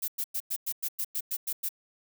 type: noise bursts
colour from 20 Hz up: violet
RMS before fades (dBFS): -31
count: 11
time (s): 0.02-1.691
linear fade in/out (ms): 10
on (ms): 61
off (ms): 100
effects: none